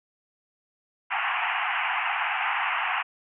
pink band-pass noise, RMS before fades -27 dBFS, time 1.1-3.03 s, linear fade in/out 20 ms, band 730 to 2900 Hz, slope 96 dB/octave, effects none

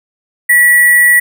sine tone with sample-and-hold, 1939 Hz, B6, 32 cents flat, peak -4 dBFS, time 0.49-1.2 s, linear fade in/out 10 ms, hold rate 11025 Hz, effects none

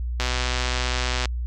click train, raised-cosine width 0.2 ms, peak -7 dBFS, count 133, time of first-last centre 0.2-1.256 s, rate 125 Hz, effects added 60 Hz sine -24 dBFS peak until 1.46 s + MP3 64 kbps

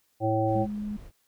harmonic tone, 110 Hz, A2, in tune, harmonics 1 / 3 / 5 / 7, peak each -28 / -28 / -28 / -28 dBFS, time 0.2-0.67 s, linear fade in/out 50 ms
brown noise, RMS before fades -46 dBFS, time 0.45-1.12 s, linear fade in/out 50 ms
sine tone, 208.8 Hz, G#3, 10 cents sharp, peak -30 dBFS, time 0.55-0.97 s, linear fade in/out 10 ms
effects white hiss -70 dBFS RMS until 1.27 s

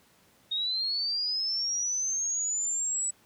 sine linear sweep, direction up, 3700 to 7902 Hz, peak -27 dBFS, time 0.51-3.11 s, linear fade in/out 10 ms, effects pink hiss -62 dBFS RMS until 3.25 s + high-pass 100 Hz 12 dB/octave

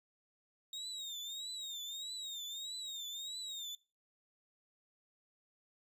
35% pulse tone with vibrato, 3729 Hz, A#7, in tune, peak -40 dBFS, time 0.73-3.75 s, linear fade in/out 2 ms, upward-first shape triangle, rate 1.6 Hz, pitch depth 130 cents each way, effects noise-tail reverb RT60 0.3 s tail -21 dB re dry + resampled to 32000 Hz

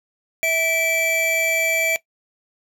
square tone pair together, 653 / 2327 Hz, E5 / D7, -17 / -17 cents, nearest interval octave + minor seventh, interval 2200 cents, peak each -24 / -20 dBFS, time 0.43-1.96 s, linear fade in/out 0 ms, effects noise-tail reverb RT60 0.1 s tail -18 dB re dry

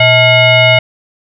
sine tone with frequency modulation, 1400 Hz, F6, 4 cents sharp, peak -4 dBFS, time 0-0.79 s, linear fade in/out 5 ms, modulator 760 Hz, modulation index 2.1, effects none

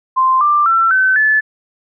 sine tone with pitch steps, 1043 / 1184.3 / 1344.8 / 1527 / 1734 Hz, C6 / D6 / E6 / G6 / A6, -6 / +14 / +34 / -46 / -26 cents, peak -9 dBFS, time 0.16-1.41 s, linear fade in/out 20 ms, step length 250 ms, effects none

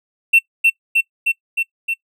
triangle tone with echo, 2700 Hz, E7, 41 cents sharp, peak -6 dBFS, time 0.33-0.39 s, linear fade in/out 10 ms, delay 310 ms, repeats 5, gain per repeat -2 dB, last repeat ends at 1.94 s, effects noise-tail reverb RT60 0.1 s tail -22 dB re dry

